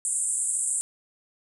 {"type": "band-pass noise", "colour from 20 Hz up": "white", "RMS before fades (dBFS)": -27, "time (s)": [0.05, 0.81], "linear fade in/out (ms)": 0, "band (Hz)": [7500, 9700], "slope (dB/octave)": 96, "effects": []}